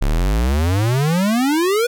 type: exponential sweep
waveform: square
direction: up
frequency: 33 to 493.9 Hz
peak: -15 dBFS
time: 0.01-1.87 s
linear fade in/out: 10 ms
effects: none